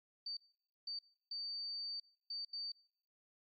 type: tone bursts at uneven times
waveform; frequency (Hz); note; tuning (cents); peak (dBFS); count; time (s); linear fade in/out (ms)
sine; 4600; D8; -37; -40; 5; 0.26-0.37 / 0.87-0.99 / 1.31-2 / 2.3-2.45 / 2.53-2.72; 5
effects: noise-tail reverb RT60 0.7 s tail -23 dB re dry + MP3 32 kbps